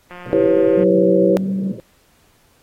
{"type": "click train", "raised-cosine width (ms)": 0.5, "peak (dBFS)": -21, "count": 130, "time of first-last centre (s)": [0.11, 0.835], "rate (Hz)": 178}
{"type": "band-pass noise", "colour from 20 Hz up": "pink", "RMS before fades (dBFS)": -32, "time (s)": [0.26, 1.8], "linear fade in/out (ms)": 0, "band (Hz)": [110, 580], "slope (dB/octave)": 96}
{"type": "chord", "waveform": "sine", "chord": "C# half-diminished seventh", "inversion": "first", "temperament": "equal with one note detuned", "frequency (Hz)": [329.6, 392, 493.9, 547.7], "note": ["E4", "G4", "B4", "C#5"], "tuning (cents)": [0, 0, 0, -21], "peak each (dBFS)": -17, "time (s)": [0.33, 1.37], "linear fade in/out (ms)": 0}
{"type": "tone with pitch glide", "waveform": "sine", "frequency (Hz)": [185, 192.97], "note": ["F#3", "G3"], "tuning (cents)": [0, -27], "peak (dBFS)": -18, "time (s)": [0.77, 1.72], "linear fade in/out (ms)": 5, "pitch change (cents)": 73, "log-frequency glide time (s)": [1.21, 1.47]}
{"effects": ["pink hiss -57 dBFS RMS until 2.62 s", "AAC 48 kbps"]}